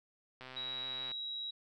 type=click train; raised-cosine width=0.3 ms; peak=-32 dBFS; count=92; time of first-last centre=0.41-1.115 s; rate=129 Hz
type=tone; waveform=sine; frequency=3861 Hz; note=B7; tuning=40 cents flat; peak=-38 dBFS; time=0.56-1.51 s; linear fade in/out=10 ms
effects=none